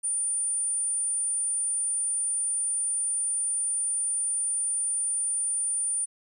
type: tone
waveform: sine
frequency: 9270 Hz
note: D9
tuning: 24 cents flat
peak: -25 dBFS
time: 0.03-6.06 s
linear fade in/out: 20 ms
effects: 11-bit